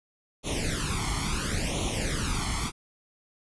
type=noise with flanger; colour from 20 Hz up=pink; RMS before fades=-29 dBFS; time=0.43-2.72 s; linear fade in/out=50 ms; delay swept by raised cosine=0.3 to 0.94 ms; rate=0.72 Hz; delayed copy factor=+0.85; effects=resampled to 24000 Hz